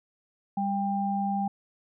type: tone pair together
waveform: sine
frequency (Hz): 198.75 / 795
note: G3 / G5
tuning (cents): +24 / +24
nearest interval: 2 octaves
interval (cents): 2400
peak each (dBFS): -28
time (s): 0.57-1.48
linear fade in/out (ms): 5
effects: none